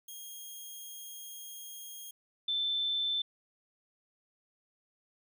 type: tone pair in turn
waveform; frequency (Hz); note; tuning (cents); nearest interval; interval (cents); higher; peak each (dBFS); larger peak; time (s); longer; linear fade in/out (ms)
5% pulse / sine; 3248 / 3536; G#7 / A7; -39 / +8; minor second; 147; second; -35 / -29; second; 0.08-2.11 / 2.48-3.22; first; 5
effects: none